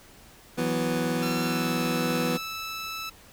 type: chord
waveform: 25% pulse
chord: E suspended second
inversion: none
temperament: equal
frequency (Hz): 164.81 / 185 / 246.9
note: E3 / F#3 / B3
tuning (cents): 0 / 0 / 0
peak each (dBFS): -26 / -29 / -24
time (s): 0.57-2.38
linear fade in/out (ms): 20
type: tone with pitch glide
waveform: 15% pulse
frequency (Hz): 1352 to 1313.5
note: E6 to E6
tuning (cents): +43 to -7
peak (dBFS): -26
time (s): 1.22-3.1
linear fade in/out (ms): 10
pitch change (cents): -50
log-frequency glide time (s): 1.45-1.67
effects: pink hiss -52 dBFS RMS until 3.32 s